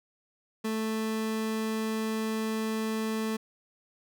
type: tone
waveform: 30% pulse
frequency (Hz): 220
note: A3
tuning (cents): 0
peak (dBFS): -26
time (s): 0.64-3.37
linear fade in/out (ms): 10
effects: none